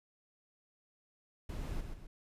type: noise with echo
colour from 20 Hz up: brown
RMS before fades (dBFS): -39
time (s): 1.49-1.81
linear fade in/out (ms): 5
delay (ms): 130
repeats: 2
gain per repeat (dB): -6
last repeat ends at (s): 2.07
effects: resampled to 32000 Hz